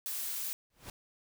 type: noise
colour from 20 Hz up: blue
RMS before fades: -37 dBFS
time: 0.06-0.53 s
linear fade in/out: 0 ms
type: noise with exponential growth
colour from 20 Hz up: pink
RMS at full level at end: -41 dBFS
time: 0.7-0.9 s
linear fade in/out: 2 ms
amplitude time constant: 42 ms
effects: none